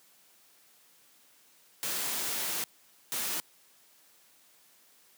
white noise bursts at uneven times, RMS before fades -33 dBFS, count 2, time 1.83-2.64 / 3.12-3.4 s, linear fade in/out 0 ms, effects white hiss -62 dBFS RMS until 5.17 s + high-pass 150 Hz 12 dB/octave

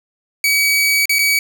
sawtooth tone with dropouts, 2273 Hz, C#7, 43 cents sharp, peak -9 dBFS, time 0.44-1.39 s, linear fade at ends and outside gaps 2 ms, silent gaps 1.056-1.094 / 1.186-1.19 s, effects none

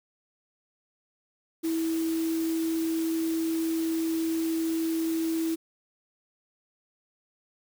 sine tone in noise, 325.8 Hz, E4, 20 cents flat, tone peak -25 dBFS, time 1.63-5.56 s, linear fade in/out 20 ms, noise white, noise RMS -41 dBFS, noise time 1.63-5.56 s, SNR +13 dB, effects none

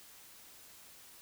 silence, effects white hiss -56 dBFS RMS until 1.21 s

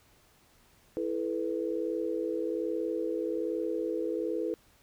sine chord, E suspended fourth, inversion none, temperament equal with one note detuned, 329.6 / 432.7 / 493.9 Hz, E4 / A4 / B4, 0 / -29 / 0 cents, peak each -33 / -34 / -34 dBFS, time 0.97-4.54 s, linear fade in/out 0 ms, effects pink hiss -63 dBFS RMS until 4.82 s

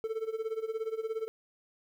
triangle tone with tremolo, 444.2 Hz, A4, 16 cents sharp, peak -27 dBFS, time 0.04-1.28 s, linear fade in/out 0 ms, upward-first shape sine, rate 17 Hz, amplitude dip 85%, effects 11-bit

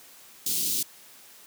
white band-stop noise, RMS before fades -27 dBFS, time 0.46-0.83 s, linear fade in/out 5 ms, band 370 to 3400 Hz, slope 24 dB/octave, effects white hiss -51 dBFS RMS until 1.46 s + high-pass 150 Hz 12 dB/octave

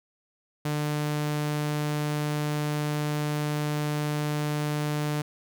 sawtooth tone, 149.2 Hz, D3, 28 cents sharp, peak -22 dBFS, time 0.65-5.22 s, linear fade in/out 5 ms, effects none

